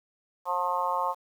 harmonic tone, 178.5 Hz, F3, 38 cents sharp, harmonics 3 / 4 / 5 / 6 / 7, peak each -34 / -35 / -29 / -29 / -38 dBFS, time 0.45-1.15 s, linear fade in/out 50 ms, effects 9-bit

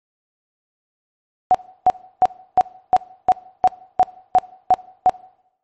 sine tone bursts, 740 Hz, F#5, in tune, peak -8 dBFS, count 11, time 1.51-5.095 s, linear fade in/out 0 ms, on 35 ms, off 320 ms, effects noise-tail reverb RT60 0.9 s tail -22 dB re dry + MP3 32 kbps

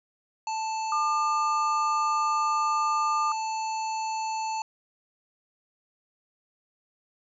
harmonic tone, 880 Hz, A5, in tune, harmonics 1 / 3 / 5 / 7 / 8, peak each -28 / -40 / -42 / -46 / -44 dBFS, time 0.47-4.62 s, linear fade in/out 2 ms
sine tone, 1200 Hz, D6, 37 cents sharp, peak -24 dBFS, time 0.92-3.32 s, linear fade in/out 2 ms
effects none

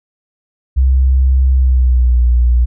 sine tone with pitch glide, 65.41 to 60.33 Hz, C2 to B1, 0 to -40 cents, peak -7 dBFS, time 0.76-2.66 s, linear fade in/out 20 ms, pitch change -140 cents, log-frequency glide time 1.51-2.2 s, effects none

